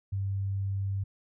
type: tone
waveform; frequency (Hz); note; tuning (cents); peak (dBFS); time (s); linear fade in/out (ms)
sine; 98; G2; 0; -28; 0.12-1.04; 10
effects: none